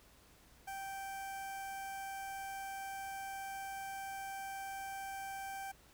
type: tone with notch filter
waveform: sawtooth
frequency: 781 Hz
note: G5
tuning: 7 cents flat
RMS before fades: -44 dBFS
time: 0.67-5.72 s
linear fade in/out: 10 ms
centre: 3900 Hz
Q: 1.1
effects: added 60 Hz sine -70 dBFS peak until 5.93 s + pink hiss -64 dBFS RMS until 5.93 s